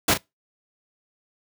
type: noise with echo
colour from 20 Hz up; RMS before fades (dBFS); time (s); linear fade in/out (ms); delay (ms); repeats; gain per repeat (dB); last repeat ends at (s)
pink; -18; 0.08-0.14; 5; 37; 1; -10; 0.177
effects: noise-tail reverb RT60 0.2 s tail -23 dB re dry + high-pass 100 Hz 12 dB/octave